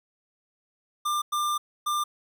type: tone bursts at uneven times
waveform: square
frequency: 1194 Hz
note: D6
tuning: 28 cents sharp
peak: -25 dBFS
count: 3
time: 1.05-1.22 / 1.32-1.58 / 1.86-2.04 s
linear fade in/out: 10 ms
effects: none